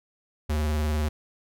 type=tone with vibrato; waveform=square; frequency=75.9 Hz; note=D#2; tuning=42 cents flat; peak=-24 dBFS; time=0.49-1.09 s; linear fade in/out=10 ms; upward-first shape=triangle; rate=20 Hz; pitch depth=64 cents each way; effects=none